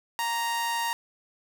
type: tone with amplitude modulation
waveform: sawtooth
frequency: 932.3 Hz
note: A#5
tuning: in tune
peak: -21 dBFS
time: 0.19-0.93 s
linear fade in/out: 0 ms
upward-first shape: sine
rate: 216 Hz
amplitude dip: 35%
effects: none